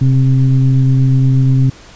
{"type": "tone with frequency modulation", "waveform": "sine", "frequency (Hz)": 130.81, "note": "C3", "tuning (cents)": 0, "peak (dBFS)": -7, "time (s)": [0.01, 1.7], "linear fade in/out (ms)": 5, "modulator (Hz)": 135, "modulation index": 0.58, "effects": ["pink hiss -39 dBFS RMS until 1.95 s", "resampled to 16000 Hz"]}